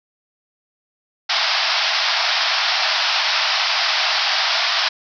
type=band-pass noise; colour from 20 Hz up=white; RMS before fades=-19 dBFS; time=1.29-4.89 s; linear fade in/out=10 ms; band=630 to 5400 Hz; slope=96 dB/octave; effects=none